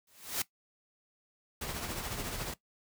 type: noise with exponential growth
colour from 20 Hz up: white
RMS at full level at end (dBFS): -29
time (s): 0.07-0.42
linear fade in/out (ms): 5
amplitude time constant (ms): 75
type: noise with tremolo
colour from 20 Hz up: pink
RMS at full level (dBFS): -36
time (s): 1.61-2.54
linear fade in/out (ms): 5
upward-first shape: triangle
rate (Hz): 14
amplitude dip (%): 50
effects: noise-tail reverb RT60 0.1 s tail -17 dB re dry